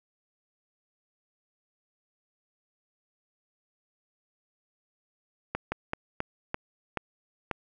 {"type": "slowing click train", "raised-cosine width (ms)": 0.5, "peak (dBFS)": -14, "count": 7, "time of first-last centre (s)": [5.55, 7.513], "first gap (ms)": 170, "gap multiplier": 1.26, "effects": []}